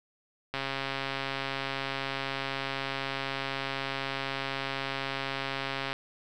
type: click train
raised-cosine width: 0.3 ms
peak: -16 dBFS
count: 734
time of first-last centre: 0.54-5.93 s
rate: 136 Hz
effects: none